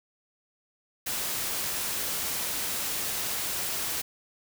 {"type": "noise", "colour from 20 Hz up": "white", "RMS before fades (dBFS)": -31, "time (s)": [1.06, 4.02], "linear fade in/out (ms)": 10, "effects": []}